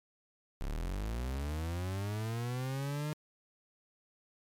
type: linear sweep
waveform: 40% pulse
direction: up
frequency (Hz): 32 to 153.1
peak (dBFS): -33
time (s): 0.61-3.13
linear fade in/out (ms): 0
effects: MP3 96 kbps